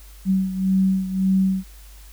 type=beating tone pair; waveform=sine; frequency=189.7 / 191.5 Hz; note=F#3 / G3; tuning=+43 / -40 cents; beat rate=1.8 Hz; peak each=-18 / -23 dBFS; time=0.25-1.64 s; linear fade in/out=50 ms; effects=added 50 Hz sine -41 dBFS peak until 2.12 s + white hiss -50 dBFS RMS until 2.12 s